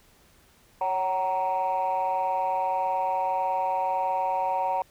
sine chord, F# major, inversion second, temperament equal with one note detuned, 554.4 / 754.2 / 932.3 Hz, C#5 / F#5 / A#5, 0 / +33 / 0 cents, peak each -30 / -26 / -25 dBFS, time 0.81-4.82 s, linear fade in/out 2 ms, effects tanh soft clip ceiling -19 dBFS + pink hiss -59 dBFS RMS until 4.9 s

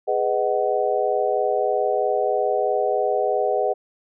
sine chord, G# minor seventh, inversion none, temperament just, 415.3 / 498.4 / 623 / 747.5 Hz, G#4 / B4 / D#5 / F#5, 0 / +16 / +2 / +17 cents, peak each -24 dBFS, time 0.07-3.74 s, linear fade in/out 20 ms, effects none

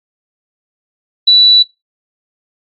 sine tone, 3951 Hz, B7, in tune, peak -3 dBFS, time 1.27-1.63 s, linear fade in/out 10 ms, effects noise-tail reverb RT60 0.2 s tail -18 dB re dry + AAC 64 kbps

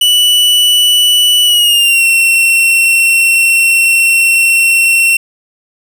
45% pulse tone with pitch glide, 2960 to 2714 Hz, F#7 to E7, 0 to +50 cents, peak -6 dBFS, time 0.01-5.17 s, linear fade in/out 5 ms, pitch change -150 cents, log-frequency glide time 1.44-2.05 s, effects none

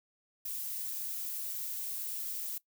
violet noise, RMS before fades -38 dBFS, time 0.45-2.58 s, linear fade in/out 5 ms, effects noise-tail reverb RT60 0.1 s tail -19 dB re dry

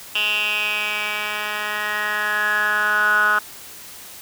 10% pulse tone with band-pass filter sweep, 210 Hz, G#3, 19 cents sharp, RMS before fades -21 dBFS, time 0.15-3.39 s, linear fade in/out 5 ms, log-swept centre 2800 to 1400 Hz, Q 9.7, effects white hiss -39 dBFS RMS until 4.21 s

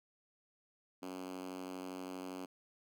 5% pulse tone with high-pass filter, 92.5 Hz, F#2, in tune, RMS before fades -45 dBFS, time 1.02-2.46 s, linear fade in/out 10 ms, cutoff 250 Hz, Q 3.9, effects none

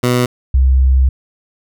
15% pulse / sine tone pair in turn, 123.47 / 65.41 Hz, B2 / C2, 0 / 0 cents, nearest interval major seventh, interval 1100 cents, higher first, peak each -5 / -7 dBFS, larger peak first, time 0.03-0.26 / 0.54-1.09 s, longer second, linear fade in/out 5 ms, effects none

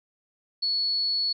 sine tone, 4400 Hz, C#8, 14 cents flat, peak -23 dBFS, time 0.62-1.33 s, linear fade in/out 10 ms, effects none

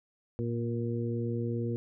harmonic tone with a mistuned harmonic, 117.8 Hz, A#2, 19 cents sharp, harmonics 1 / 2 / 3 / 4, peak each -32 / -35 / -37 / -38 dBFS, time 0.39-1.76 s, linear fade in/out 0 ms, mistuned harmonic 1, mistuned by -29 cents, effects none

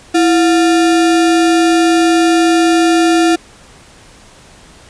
sine tone with sample-and-hold, 331.8 Hz, E4, 11 cents sharp, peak -7 dBFS, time 0.14-3.36 s, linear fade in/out 10 ms, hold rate 1050 Hz, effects pink hiss -41 dBFS RMS until 4.89 s + resampled to 22050 Hz

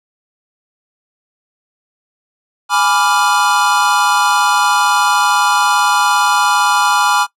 square chord, G# diminished seventh, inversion none, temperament equal, 830.6 / 987.8 / 1174.7 / 1396.9 Hz, G#5 / B5 / D6 / F6, 0 / 0 / 0 / 0 cents, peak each -17 dBFS, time 2.69-7.27 s, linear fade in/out 50 ms, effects noise-tail reverb RT60 0.1 s tail -19 dB re dry + low-pass 11000 Hz 12 dB/octave

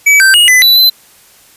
square tone with pitch steps, 2288 / 1558 / 2878 / 2008 / 3964 / 4044 Hz, D7 / G6 / F#7 / B6 / B7 / B7, -46 / -11 / -49 / +28 / +6 / +40 cents, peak -4 dBFS, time 0.06-0.9 s, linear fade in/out 10 ms, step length 140 ms, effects white hiss -43 dBFS RMS until 1.56 s + resampled to 32000 Hz

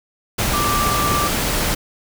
sine tone in noise, 1174.7 Hz, D6, in tune, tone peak -19 dBFS, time 0.53-1.28 s, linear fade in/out 10 ms, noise pink, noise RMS -20 dBFS, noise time 0.38-1.75 s, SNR -2 dB, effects none

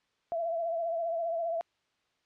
sine tone with vibrato, 670 Hz, E5, 28 cents sharp, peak -29 dBFS, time 0.32-1.61 s, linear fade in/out 0 ms, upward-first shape triangle, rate 15 Hz, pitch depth 60 cents each way, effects white hiss -74 dBFS RMS until 2.25 s + low-pass 4000 Hz 12 dB/octave

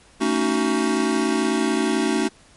square chord, D# half-diminished seventh, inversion second, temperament just, 224 / 280 / 311.1 / 373.4 Hz, A3 / C#4 / D#4 / F#4, +31 / +18 / 0 / +16 cents, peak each -25 dBFS, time 0.2-2.29 s, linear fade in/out 20 ms, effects pink hiss -52 dBFS RMS until 2.56 s + MP3 48 kbps

